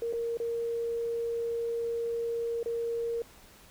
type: tone with dropouts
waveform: sine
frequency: 465.5 Hz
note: A#4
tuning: 2 cents flat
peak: -29 dBFS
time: 0.02-3.22 s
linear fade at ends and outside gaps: 2 ms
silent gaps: 0.127-0.134 / 0.372-0.4 / 2.63-2.659 s
effects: pink hiss -55 dBFS RMS until 3.7 s